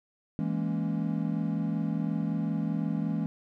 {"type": "chord", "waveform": "triangle", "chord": "A# half-diminished seventh", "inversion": "second", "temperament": "equal", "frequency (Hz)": [164.81, 207.7, 233.1, 277.2], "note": ["E3", "G#3", "A#3", "C#4"], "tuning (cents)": [0, 0, 0, 0], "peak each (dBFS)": [-29, -30, -33, -33], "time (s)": [0.39, 3.26], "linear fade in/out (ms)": 0, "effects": []}